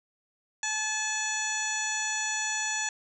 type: harmonic tone with a mistuned harmonic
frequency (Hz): 862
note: A5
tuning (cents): -36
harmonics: 1 / 2 / 3 / 4 / 5 / 7 / 8 / 9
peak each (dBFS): -37 / -33 / -37 / -40 / -41 / -35 / -34 / -43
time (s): 0.63-2.89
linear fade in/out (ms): 2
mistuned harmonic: 7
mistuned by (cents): -30
effects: none